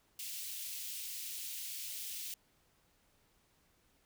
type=high-pass noise; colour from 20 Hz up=white; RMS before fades=-43 dBFS; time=0.19-2.34 s; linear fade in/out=2 ms; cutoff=2500 Hz; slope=24 dB/octave; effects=pink hiss -72 dBFS RMS until 4.05 s